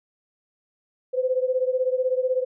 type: beating tone pair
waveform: sine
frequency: 507 / 523 Hz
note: B4 / C5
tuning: +45 / -1 cents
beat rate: 16 Hz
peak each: -22 / -25 dBFS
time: 1.13-2.45 s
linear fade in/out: 20 ms
effects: none